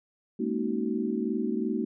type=tone cluster; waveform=sine; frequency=210.6 / 233.3 / 273.9 / 311.9 / 375.3 Hz; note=G#3 / A#3 / C#4 / D#4 / F#4; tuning=+24 / +2 / -21 / +4 / +25 cents; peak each=-33 / -30 / -38 / -33 / -33 dBFS; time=0.39-1.85 s; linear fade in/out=10 ms; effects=none